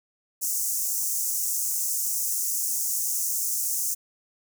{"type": "high-pass noise", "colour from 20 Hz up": "pink", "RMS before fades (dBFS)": -27, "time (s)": [0.41, 3.95], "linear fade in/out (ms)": 20, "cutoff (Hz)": 6000, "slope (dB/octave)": 48, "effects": []}